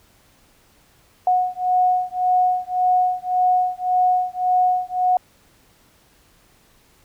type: beating tone pair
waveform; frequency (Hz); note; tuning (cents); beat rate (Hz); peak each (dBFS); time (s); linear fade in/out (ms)
sine; 730 / 731.8; F#5 / F#5; -24 / -19; 1.8; -19; 1.27-5.17; 2
effects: pink hiss -56 dBFS RMS until 7.04 s